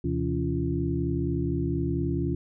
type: tone cluster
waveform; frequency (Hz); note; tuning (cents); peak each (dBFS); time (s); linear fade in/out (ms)
sine; 76.9 / 128.1 / 167.1 / 280.6 / 344.8; D#2 / C3 / E3 / C#4 / F4; -20 / -36 / +24 / +21 / -22; -31; 0.04-2.35; 5
effects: none

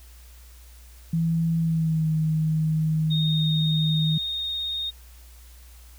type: tone with pitch glide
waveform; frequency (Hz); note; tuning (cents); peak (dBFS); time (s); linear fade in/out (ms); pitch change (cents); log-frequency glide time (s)
sine; 164.81 to 157.19; E3 to D#3; 0 to +18; -20; 1.13-4.18; 5; -82; 1.58-2.1
type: tone with vibrato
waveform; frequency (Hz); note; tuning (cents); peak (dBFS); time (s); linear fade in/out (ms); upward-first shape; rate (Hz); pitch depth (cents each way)
sine; 3700; A#7; -14; -26; 3.1-4.91; 20; sine; 18; 13
effects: added 60 Hz sine -45 dBFS peak until 5.98 s + white hiss -54 dBFS RMS until 5.98 s

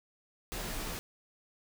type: noise with comb filter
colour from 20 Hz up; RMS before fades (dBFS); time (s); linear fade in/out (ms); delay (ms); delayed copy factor
pink; -38; 0.52-0.99; 0; 15; -0.65
effects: none

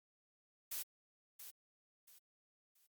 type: noise with echo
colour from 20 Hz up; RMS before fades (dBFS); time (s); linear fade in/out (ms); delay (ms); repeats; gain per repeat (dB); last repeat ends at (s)
blue; -42; 0.71-0.83; 10; 680; 3; -10; 2.87
effects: Opus 48 kbps

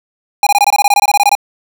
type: tone bursts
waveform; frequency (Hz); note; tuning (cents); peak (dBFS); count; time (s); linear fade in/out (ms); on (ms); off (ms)
square; 815; G#5; -33; -7; 16; 0.43-1.352; 2; 37; 22
effects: none

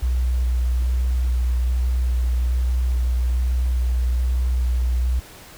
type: tone with vibrato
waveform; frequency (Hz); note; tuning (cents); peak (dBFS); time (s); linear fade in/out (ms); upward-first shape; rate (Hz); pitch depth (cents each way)
sine; 61.74; B1; 0; -17; 0.02-5.2; 10; square; 1.2; 13
effects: pink hiss -43 dBFS RMS until 5.57 s

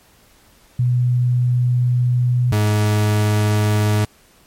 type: tone pair in turn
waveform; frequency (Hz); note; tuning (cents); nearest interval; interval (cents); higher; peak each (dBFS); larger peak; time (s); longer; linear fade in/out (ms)
sine / 40% pulse; 123.47 / 105.46; B2 / G#2; 0 / +27; minor third; 273; first; -13; neither; 0.79-2.52 / 2.52-4.05; first; 5
effects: pink hiss -52 dBFS RMS until 4.46 s + MP3 64 kbps

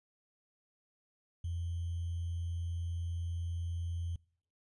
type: tone with sample-and-hold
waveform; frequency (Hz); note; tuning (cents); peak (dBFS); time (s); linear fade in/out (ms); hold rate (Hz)
sine; 85; F2; -46; -34; 1.44-4.16; 5; 3150
effects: noise-tail reverb RT60 0.6 s tail -26 dB re dry + resampled to 24000 Hz

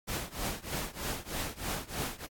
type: noise with tremolo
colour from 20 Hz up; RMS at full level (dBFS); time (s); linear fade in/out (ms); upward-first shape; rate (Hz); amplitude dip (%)
pink; -33; 0.07-2.27; 20; triangle; 3.2; 95
effects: AAC 64 kbps

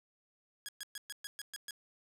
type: tone bursts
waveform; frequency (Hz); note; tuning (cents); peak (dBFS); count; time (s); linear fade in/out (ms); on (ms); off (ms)
10% pulse; 1661.2; G#6; 0; -32; 8; 0.66-1.708; 0; 26; 120
effects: none

